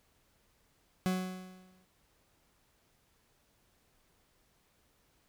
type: tone with exponential decay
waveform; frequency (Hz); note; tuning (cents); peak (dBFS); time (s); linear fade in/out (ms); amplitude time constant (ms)
40% pulse; 185; F#3; 0; -26; 1.06-1.85; 0; 170
effects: pink hiss -71 dBFS RMS until 5.28 s